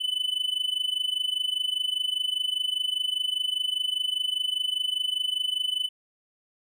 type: tone with amplitude modulation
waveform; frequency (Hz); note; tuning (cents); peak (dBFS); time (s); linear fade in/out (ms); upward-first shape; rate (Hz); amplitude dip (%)
triangle; 3005; F#7; +26; -20; 0-5.89; 20; sine; 25; 85
effects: none